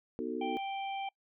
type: chord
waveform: sine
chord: B dominant seventh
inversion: none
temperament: just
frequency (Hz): 246.9 / 308.7 / 370.4 / 444.5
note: B3 / D#4 / F#4 / A4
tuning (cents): 0 / -14 / +2 / +18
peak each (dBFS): -39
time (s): 0.19-0.57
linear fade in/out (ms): 0
type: harmonic tone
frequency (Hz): 784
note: G5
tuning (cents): 0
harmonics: 1 / 3 / 4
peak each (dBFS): -35 / -45 / -47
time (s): 0.41-1.09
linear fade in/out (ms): 5
effects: noise-tail reverb RT60 0.1 s tail -26 dB re dry